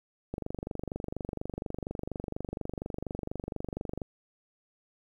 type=click train; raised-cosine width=2 ms; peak=-21 dBFS; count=90; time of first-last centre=0.34-4.018 s; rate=24.2 Hz; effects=10-bit